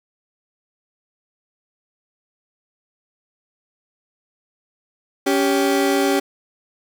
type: tone pair together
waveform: 30% pulse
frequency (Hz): 279.7 / 392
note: C#4 / G4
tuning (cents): +16 / 0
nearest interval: tritone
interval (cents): 584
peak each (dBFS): -16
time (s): 5.26-6.2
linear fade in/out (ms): 10
effects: none